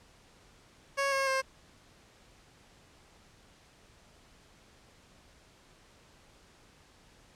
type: tone with pitch steps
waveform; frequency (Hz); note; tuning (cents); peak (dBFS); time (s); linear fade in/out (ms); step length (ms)
15% pulse; 553 / 541.9 / 531.1; C#5 / C#5 / C5; -4 / -39 / +26; -21; 0.97-1.42; 20; 150
effects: pink hiss -60 dBFS RMS until 7.35 s + low-pass 8000 Hz 12 dB/octave